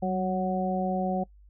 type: harmonic tone with a mistuned harmonic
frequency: 185 Hz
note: F#3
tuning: in tune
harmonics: 1 / 2 / 3 / 4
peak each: -28 / -35 / -32 / -30 dBFS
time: 0.02-1.24 s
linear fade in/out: 10 ms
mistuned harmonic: 1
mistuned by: +35 cents
effects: noise-tail reverb RT60 0.1 s tail -23 dB re dry + added 50 Hz sine -51 dBFS peak until 1.49 s